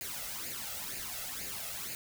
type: noise with flanger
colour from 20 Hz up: white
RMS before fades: -40 dBFS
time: 0.01-1.95 s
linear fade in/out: 0 ms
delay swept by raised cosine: 0.43 to 1.53 ms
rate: 2.1 Hz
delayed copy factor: +0.65
effects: none